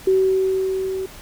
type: tone with level ramp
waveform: sine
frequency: 379.7 Hz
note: F#4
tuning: 45 cents sharp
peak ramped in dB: -12 to -23 dBFS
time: 0.07-1.06 s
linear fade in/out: 5 ms
effects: pink hiss -41 dBFS RMS until 1.21 s